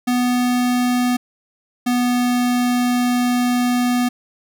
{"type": "tone pair in turn", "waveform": "square", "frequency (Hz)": [246.9, 245.8], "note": ["B3", "B3"], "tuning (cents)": [0, -8], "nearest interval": "unison", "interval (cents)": 8, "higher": "first", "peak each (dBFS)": -16, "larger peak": "neither", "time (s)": [[0.07, 1.17], [1.86, 4.09]], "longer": "second", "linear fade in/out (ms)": 10, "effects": []}